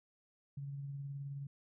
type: tone with tremolo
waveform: sine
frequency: 140 Hz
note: C#3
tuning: 18 cents sharp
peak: -39 dBFS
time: 0.57-1.47 s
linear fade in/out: 5 ms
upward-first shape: triangle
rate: 19 Hz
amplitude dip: 35%
effects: none